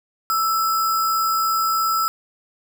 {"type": "tone with sample-and-hold", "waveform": "sine", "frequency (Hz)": 1318.5, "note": "E6", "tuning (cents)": 0, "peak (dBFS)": -17, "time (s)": [0.3, 2.08], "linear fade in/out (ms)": 0, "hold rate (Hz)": 6300, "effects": []}